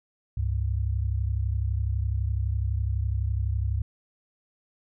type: tone pair together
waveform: sine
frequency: 68.6 / 100.55 Hz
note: C#2 / G2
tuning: -17 / +44 cents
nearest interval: perfect fifth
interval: 661 cents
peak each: -26 / -27 dBFS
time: 0.37-3.82 s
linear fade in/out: 5 ms
effects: none